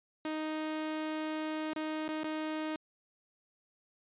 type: tone with dropouts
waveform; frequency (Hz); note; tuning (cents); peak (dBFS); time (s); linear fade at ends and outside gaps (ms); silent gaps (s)
sawtooth; 311.1; D#4; 0; -30; 0.25-2.76; 2; 1.734-1.761 / 2.081-2.088 / 2.235-2.242
effects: resampled to 8000 Hz